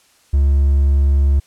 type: tone with hard clipping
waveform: triangle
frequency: 70 Hz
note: C#2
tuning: 18 cents sharp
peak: -11 dBFS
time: 0.33-1.4 s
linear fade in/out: 10 ms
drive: 5 dB
effects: white hiss -54 dBFS RMS until 1.46 s + low-pass 10000 Hz 12 dB/octave